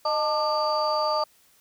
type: tone cluster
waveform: sine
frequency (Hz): 615 / 887 / 1193 / 4636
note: D#5 / A5 / D6 / D8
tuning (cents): -20 / +14 / +27 / -23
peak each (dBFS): -25 / -27 / -26 / -31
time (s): 0.05-1.24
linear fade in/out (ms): 5
effects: tanh soft clip ceiling -14 dBFS + white hiss -60 dBFS RMS until 1.6 s